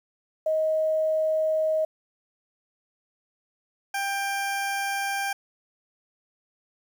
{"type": "tone pair in turn", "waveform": ["sine", "20% pulse"], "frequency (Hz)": [629, 792.5], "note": ["D#5", "G5"], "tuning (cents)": [19, 19], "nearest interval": "major third", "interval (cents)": 400, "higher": "second", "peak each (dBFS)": -21, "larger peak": "neither", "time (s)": [[0.46, 1.85], [3.94, 5.33]], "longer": "neither", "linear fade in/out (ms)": 5, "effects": ["9-bit"]}